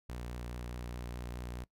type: tone with vibrato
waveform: sawtooth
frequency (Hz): 60.4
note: B1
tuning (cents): -38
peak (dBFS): -36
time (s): 0.09-1.64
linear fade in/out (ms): 5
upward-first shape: sine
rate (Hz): 4.8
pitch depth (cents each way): 21
effects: noise-tail reverb RT60 0.1 s tail -20 dB re dry